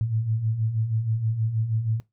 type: beating tone pair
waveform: sine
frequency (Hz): 106.9 / 113.2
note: A2 / A2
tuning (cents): -49 / +50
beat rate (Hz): 6.3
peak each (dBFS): -30 / -23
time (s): 0.01-2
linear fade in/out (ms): 0
effects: noise-tail reverb RT60 0.2 s tail -21 dB re dry

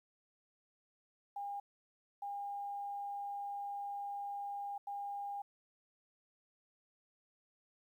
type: tone bursts at uneven times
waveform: sine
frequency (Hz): 807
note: G#5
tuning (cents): -50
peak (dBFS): -39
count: 3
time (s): 1.36-1.6 / 2.22-4.78 / 4.87-5.42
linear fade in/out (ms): 5
effects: 12-bit

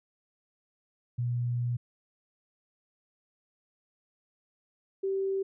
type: tone pair in turn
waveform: sine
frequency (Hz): 121.1 / 387.6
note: B2 / G4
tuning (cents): -34 / -20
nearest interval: octave + minor sixth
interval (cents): 2014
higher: second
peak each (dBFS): -27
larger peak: neither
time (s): 1.18-1.77 / 5.03-5.43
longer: first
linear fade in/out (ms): 10
effects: none

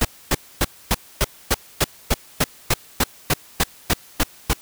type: noise bursts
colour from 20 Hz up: pink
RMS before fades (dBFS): -17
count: 16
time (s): 0.01-4.534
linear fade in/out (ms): 5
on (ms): 39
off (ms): 260
effects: white hiss -47 dBFS RMS until 4.61 s

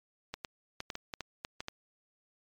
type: clicks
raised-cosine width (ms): 0.2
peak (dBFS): -20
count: 10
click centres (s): 0.34 / 0.448 / 0.804 / 0.902 / 0.954 / 1.138 / 1.207 / 1.449 / 1.605 / 1.684
effects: MP3 96 kbps

